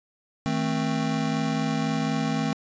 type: chord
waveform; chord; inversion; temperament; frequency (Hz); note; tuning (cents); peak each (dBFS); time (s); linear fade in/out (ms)
square; A diminished; second; just; 158.4 / 220 / 264; Eb3 / A3 / C4; +31 / 0 / +16; -29; 0.46-2.53; 0
effects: resampled to 16000 Hz